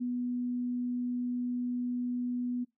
sine tone, 245.8 Hz, B3, 8 cents flat, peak -30 dBFS, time 0-2.65 s, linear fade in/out 20 ms, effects noise-tail reverb RT60 0.2 s tail -22 dB re dry

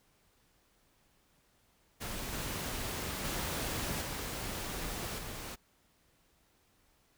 pink noise with level steps, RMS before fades -40 / -38 / -36 / -39 / -43 dBFS, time 2-5.56 s, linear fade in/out 20 ms, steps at 2.32 / 3.24 / 4.01 / 5.18 s, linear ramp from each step 10 ms, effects pink hiss -70 dBFS RMS until 7.17 s

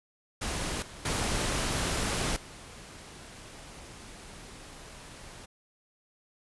pink noise with level steps, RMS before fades -33 / -46 / -30 / -47 dBFS, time 0.41-5.46 s, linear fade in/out 10 ms, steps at 0.82 / 1.05 / 2.36 s, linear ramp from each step 5 ms, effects resampled to 24000 Hz

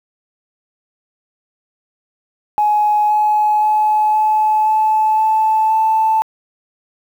sine tone with pitch steps, 841 / 847.3 / 853.7 / 860.2 / 866.6 / 873.2 / 879.8 Hz, G#5 / G#5 / G#5 / A5 / A5 / A5 / A5, +22 / +34 / +47 / -39 / -27 / -13 / 0 cents, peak -10 dBFS, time 2.58-6.22 s, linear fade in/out 0 ms, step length 520 ms, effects tanh soft clip ceiling -6 dBFS + 7-bit

